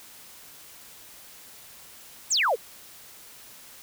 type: exponential sweep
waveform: sine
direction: down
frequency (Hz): 8700 to 396.3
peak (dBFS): -20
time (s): 2.3-2.56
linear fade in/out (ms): 20
effects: white hiss -48 dBFS RMS until 3.82 s